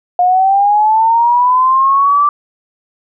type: linear sweep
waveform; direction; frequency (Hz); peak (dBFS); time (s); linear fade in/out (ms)
sine; up; 710 to 1174.7; -7; 0.19-2.29; 2
effects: none